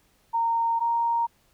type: tone pair in turn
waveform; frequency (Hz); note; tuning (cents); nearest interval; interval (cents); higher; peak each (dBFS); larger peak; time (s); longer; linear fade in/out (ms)
sine; 922 / 931.6; A#5 / A#5; -19 / -1; unison; 18; second; -21; neither; 0.33-0.8 / 0.8-1.27; neither; 20
effects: pink hiss -64 dBFS RMS until 1.53 s